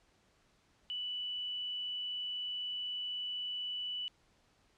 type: tone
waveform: sine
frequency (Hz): 2968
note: F#7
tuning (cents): +5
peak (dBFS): -36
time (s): 0.9-4.08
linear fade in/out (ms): 0
effects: pink hiss -70 dBFS RMS until 4.77 s + low-pass 7000 Hz 12 dB/octave